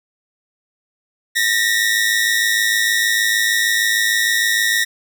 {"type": "tone pair together", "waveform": "sawtooth", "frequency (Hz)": [1819.5, 1926], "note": ["A#6", "B6"], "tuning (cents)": [-42, -44], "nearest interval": "minor second", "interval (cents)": 98, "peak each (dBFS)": -14, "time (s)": [1.35, 4.85], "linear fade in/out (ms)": 20, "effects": []}